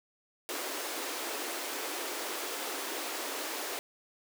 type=high-pass noise; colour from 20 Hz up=pink; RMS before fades=-37 dBFS; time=0.49-3.79 s; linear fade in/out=0 ms; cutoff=290 Hz; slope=48 dB/octave; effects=none